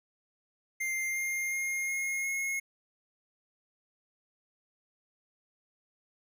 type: tone with pitch steps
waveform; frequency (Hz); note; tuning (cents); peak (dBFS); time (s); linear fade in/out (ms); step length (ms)
square; 2101 / 2117 / 2133 / 2149 / 2165; C7 / C7 / C7 / C7 / C#7; +7 / +20 / +33 / +46 / -41; -31; 0.8-2.6; 10; 360
effects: none

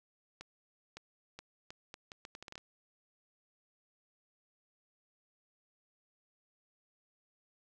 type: accelerating click train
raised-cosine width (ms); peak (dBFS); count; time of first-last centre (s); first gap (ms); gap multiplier
0.2; -29; 13; 0.41-2.579; 560; 0.75
effects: none

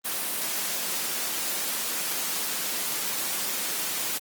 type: high-pass noise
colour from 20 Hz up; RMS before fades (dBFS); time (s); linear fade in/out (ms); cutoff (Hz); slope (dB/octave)
white; -29; 0.04-4.19; 20; 160; 24
effects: Opus 24 kbps

